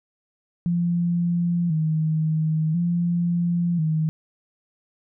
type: tone with vibrato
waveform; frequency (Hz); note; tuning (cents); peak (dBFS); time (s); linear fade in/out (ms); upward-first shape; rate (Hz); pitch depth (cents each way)
sine; 164.81; E3; 0; -19; 0.66-4.09; 0; square; 0.48; 81
effects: none